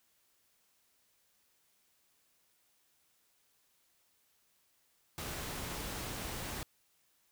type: noise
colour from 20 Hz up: pink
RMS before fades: -41 dBFS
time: 5.18-6.63 s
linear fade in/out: 0 ms
effects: white hiss -73 dBFS RMS until 7.31 s